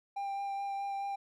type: tone with vibrato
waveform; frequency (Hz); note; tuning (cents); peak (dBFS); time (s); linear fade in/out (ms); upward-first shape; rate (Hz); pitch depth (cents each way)
triangle; 794; G5; +22; -32; 0.16-1.16; 10; sine; 4.7; 11
effects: none